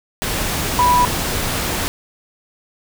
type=tone in noise; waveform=sine; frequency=984 Hz; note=B5; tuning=7 cents flat; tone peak=-11 dBFS; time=0.79-1.05 s; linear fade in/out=0 ms; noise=pink; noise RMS=-21 dBFS; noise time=0.22-1.88 s; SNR=+7 dB; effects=none